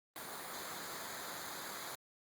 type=noise with comb filter; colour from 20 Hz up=pink; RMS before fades=-45 dBFS; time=0.16-1.95 s; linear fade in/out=0 ms; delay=0.36 ms; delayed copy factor=-0.65; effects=high-pass 150 Hz 12 dB/octave + Opus 32 kbps